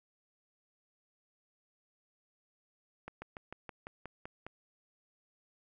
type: slowing click train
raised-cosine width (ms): 0.5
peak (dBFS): -28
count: 9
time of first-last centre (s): 3.08-4.466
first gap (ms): 140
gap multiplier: 1.06
effects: none